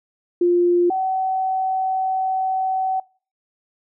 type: tone pair in turn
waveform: sine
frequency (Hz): 350.6 / 757.6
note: F4 / F#5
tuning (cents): +7 / +41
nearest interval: octave + minor second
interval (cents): 1334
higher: second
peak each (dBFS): -13 / -19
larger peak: first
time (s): 0.41-0.9 / 0.9-3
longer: second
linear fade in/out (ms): 5
effects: noise-tail reverb RT60 0.4 s tail -23 dB re dry